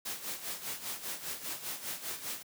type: noise with tremolo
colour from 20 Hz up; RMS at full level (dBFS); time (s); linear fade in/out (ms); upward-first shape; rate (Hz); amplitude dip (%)
white; -37; 0.05-2.43; 10; sine; 5; 70
effects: high-pass 100 Hz 12 dB/octave